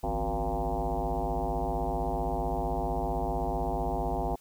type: tone with frequency modulation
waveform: sine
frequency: 370.2 Hz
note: F#4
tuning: 1 cent sharp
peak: -27 dBFS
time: 0.03-4.36 s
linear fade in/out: 10 ms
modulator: 108 Hz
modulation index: 4.6
effects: white hiss -61 dBFS RMS until 4.4 s